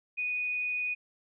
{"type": "tone", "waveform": "sine", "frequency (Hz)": 2478, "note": "D#7", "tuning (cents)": -8, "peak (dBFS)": -29, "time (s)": [0.17, 0.95], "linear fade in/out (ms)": 20, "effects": []}